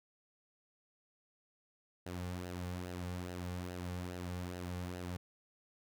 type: tone with flanger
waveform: sawtooth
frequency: 89.5 Hz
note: F2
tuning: 43 cents sharp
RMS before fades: -42 dBFS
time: 2.06-5.17 s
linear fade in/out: 5 ms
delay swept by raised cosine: 0.86 to 3.16 ms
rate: 2.4 Hz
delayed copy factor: -0.55
effects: none